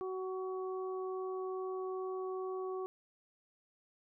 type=harmonic tone; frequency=374.8 Hz; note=F#4; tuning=22 cents sharp; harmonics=1 / 2 / 3; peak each=-37 / -48 / -46 dBFS; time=0.01-2.86 s; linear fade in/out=0 ms; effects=none